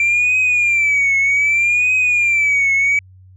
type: tone with vibrato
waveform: sine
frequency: 2349 Hz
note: D7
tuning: in tune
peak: -10 dBFS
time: 0-2.99 s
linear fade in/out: 2 ms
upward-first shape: triangle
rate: 0.64 Hz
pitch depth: 130 cents each way
effects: tanh soft clip ceiling -10 dBFS + added 93 Hz sine -41 dBFS peak until 3.36 s